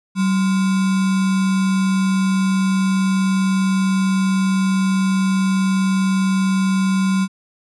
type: tone with sample-and-hold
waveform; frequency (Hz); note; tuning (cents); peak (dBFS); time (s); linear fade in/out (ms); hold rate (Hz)
sine; 190.2; F#3; +48; -14; 0.15-7.28; 50; 1225
effects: resampled to 24000 Hz